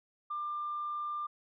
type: tone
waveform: sine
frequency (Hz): 1193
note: D6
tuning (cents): +27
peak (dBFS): -33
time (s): 0.3-1.27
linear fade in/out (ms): 10
effects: tanh soft clip ceiling -29 dBFS